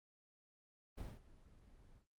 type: noise with ADSR envelope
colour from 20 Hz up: brown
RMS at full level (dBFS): -44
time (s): 0.97-2.06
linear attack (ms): 18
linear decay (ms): 210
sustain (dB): -19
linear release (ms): 97
effects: Opus 24 kbps